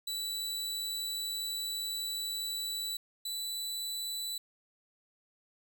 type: tone pair in turn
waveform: sawtooth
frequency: 3951 / 3972 Hz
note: B7 / B7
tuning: 0 / +9 cents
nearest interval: unison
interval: 9 cents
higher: second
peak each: -31 / -32 dBFS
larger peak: first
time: 0.07-2.97 / 3.25-4.38 s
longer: first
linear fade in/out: 5 ms
effects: none